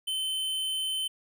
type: tone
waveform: square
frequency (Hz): 3068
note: G7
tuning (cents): -38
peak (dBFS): -29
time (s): 0.07-1.08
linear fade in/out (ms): 10
effects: none